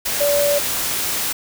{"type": "tone in noise", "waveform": "sine", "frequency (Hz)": 577, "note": "D5", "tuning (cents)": -31, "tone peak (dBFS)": -15, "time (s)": [0.2, 0.59], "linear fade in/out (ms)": 10, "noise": "white", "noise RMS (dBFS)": -22, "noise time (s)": [0.05, 1.33], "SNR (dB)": 4, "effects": []}